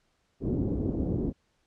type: low-pass noise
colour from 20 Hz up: white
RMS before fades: -29 dBFS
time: 0.4-1.33 s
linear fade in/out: 50 ms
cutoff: 360 Hz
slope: 24 dB/octave
effects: pink hiss -72 dBFS RMS until 1.66 s + low-pass 7000 Hz 12 dB/octave